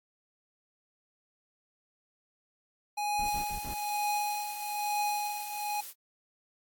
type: tone with tremolo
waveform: square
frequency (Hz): 830.6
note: G#5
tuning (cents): 0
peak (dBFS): -28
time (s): 2.97-5.81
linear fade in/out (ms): 10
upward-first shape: triangle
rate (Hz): 1.1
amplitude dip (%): 75
type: noise bursts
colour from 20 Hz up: brown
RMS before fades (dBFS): -41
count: 4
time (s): 3.19-3.742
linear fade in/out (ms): 5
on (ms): 99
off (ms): 52
type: noise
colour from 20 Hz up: blue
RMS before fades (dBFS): -43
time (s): 3.23-5.94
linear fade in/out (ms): 50
effects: AAC 64 kbps